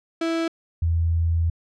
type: tone pair in turn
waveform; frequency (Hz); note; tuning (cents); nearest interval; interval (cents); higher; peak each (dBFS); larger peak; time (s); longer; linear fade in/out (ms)
35% pulse / sine; 329.6 / 83.17; E4 / E2; 0 / +16; 2 octaves; 2384; first; -20 / -18; second; 0.21-0.48 / 0.82-1.5; second; 5
effects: low-pass 5000 Hz 12 dB/octave